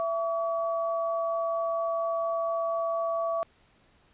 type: tone pair together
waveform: sine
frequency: 666 / 1138.3 Hz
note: E5 / C#6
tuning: +18 / +46 cents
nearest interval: major sixth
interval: 928 cents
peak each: -27 / -32 dBFS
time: 0-3.43 s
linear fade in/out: 0 ms
effects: pink hiss -63 dBFS RMS until 4.13 s + resampled to 8000 Hz